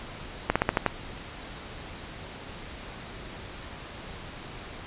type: slowing click train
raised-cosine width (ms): 0.5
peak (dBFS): -6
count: 6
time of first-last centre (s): 0.5-0.863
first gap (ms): 56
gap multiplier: 1.13
effects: pink hiss -41 dBFS RMS until 4.86 s + resampled to 8000 Hz